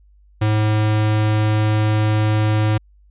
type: tone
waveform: square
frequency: 107.3 Hz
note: A2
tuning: 43 cents flat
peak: -15 dBFS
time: 0.41-2.78 s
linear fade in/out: 10 ms
effects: added 50 Hz sine -48 dBFS peak until 3.1 s + resampled to 8000 Hz